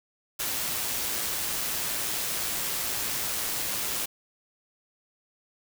white noise with amplitude modulation, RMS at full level -29 dBFS, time 0.39-4.06 s, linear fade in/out 10 ms, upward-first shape sine, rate 112 Hz, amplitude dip 25%, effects none

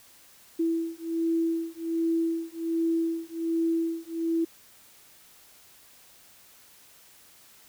sine beating tone pair, 329.6 / 330.9 Hz, E4 / E4, 0 / +7 cents, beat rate 1.3 Hz, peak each -28 dBFS, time 0.59-4.45 s, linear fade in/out 10 ms, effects white hiss -55 dBFS RMS until 7.68 s

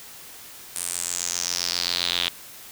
square tone with band-pass filter sweep, 43.78 Hz, F1, 5 cents sharp, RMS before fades -27 dBFS, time 0.75-2.29 s, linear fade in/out 10 ms, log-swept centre 9600 to 3400 Hz, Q 4.5, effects white hiss -43 dBFS RMS until 2.71 s

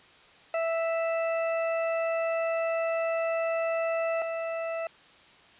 40% pulse tone pair in turn, 659.3 / 659.3 Hz, E5 / E5, 0 / 0 cents, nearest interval unison, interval 0 cents, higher neither, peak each -25 / -29 dBFS, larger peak first, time 0.54-4.22 / 4.22-4.87 s, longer first, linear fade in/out 2 ms, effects white hiss -55 dBFS RMS until 5.59 s + resampled to 8000 Hz

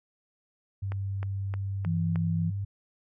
sine tone with pitch glide, 98 to 99.43 Hz, G2 to G2, 0 to +25 cents, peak -29 dBFS, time 0.82-2.65 s, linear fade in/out 10 ms, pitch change +25 cents, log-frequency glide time 2.07-2.13 s
click train, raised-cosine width 0.5 ms, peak -24 dBFS, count 5, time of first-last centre 0.92-2.158 s, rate 3.23 Hz
sine tone, 165.6 Hz, E3, 8 cents sharp, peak -26 dBFS, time 1.85-2.51 s, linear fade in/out 20 ms
effects none

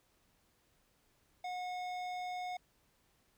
sine tone with hard clipping, 726 Hz, F#5, 33 cents flat, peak -40 dBFS, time 1.44-2.57 s, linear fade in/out 5 ms, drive 13 dB, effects pink hiss -73 dBFS RMS until 3.37 s

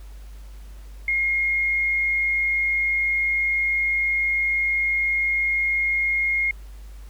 sine tone, 2143 Hz, C7, 41 cents sharp, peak -19 dBFS, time 1.08-6.51 s, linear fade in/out 2 ms, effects added 50 Hz sine -37 dBFS peak until 7.09 s + pink hiss -54 dBFS RMS until 7.09 s

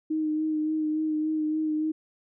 sine tone with vibrato, 310 Hz, D#4, 6 cents flat, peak -24 dBFS, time 0.1-1.92 s, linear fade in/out 10 ms, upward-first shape sine, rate 3.5 Hz, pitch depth 21 cents each way, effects none

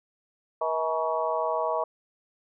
harmonic tone with a mistuned harmonic, 160 Hz, D#3, 49 cents sharp, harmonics 3 / 4 / 5 / 6 / 7, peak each -32 / -28 / -34 / -31 / -32 dBFS, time 0.61-1.84 s, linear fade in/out 5 ms, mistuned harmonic 5, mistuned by +100 cents, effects none

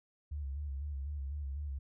sine tone with vibrato, 70.8 Hz, C#2, 37 cents sharp, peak -36 dBFS, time 0.31-1.79 s, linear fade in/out 10 ms, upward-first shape square, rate 4 Hz, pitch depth 66 cents each way, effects none

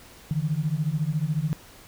sine beating tone pair, 146.83 / 160.83 Hz, D3 / E3, 0 / -42 cents, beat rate 14 Hz, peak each -26 dBFS, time 0.31-1.53 s, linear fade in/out 0 ms, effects pink hiss -49 dBFS RMS until 1.87 s

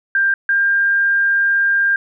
sine tone pair in turn, 1587 / 1599 Hz, G6 / G6, +21 / +34 cents, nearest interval unison, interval 13 cents, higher second, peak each -12 dBFS, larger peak neither, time 0.15-0.34 / 0.49-1.96 s, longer second, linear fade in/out 2 ms, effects none

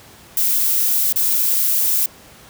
violet noise with dropouts, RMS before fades -17 dBFS, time 0.37-2.06 s, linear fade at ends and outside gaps 2 ms, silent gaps 1.126-1.159 s, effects pink hiss -44 dBFS RMS until 2.49 s + high-pass 60 Hz 12 dB/octave

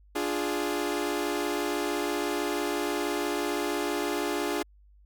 sawtooth chord, D diminished, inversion none, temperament equal, 293.7 / 349.2 / 415.3 Hz, D4 / F4 / Ab4, 0 / 0 / 0 cents, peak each -28 dBFS, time 0.15-4.63 s, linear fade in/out 10 ms, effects added 50 Hz sine -54 dBFS peak until 5.05 s

